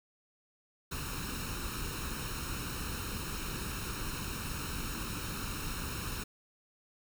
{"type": "noise with comb filter", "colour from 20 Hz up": "pink", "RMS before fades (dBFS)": -38, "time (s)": [0.91, 6.24], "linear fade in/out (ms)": 10, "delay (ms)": 0.74, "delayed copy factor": 0.7, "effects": []}